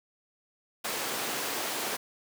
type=high-pass noise; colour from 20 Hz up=pink; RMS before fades=-33 dBFS; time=0.84-1.97 s; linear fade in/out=10 ms; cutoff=380 Hz; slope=12 dB/octave; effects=none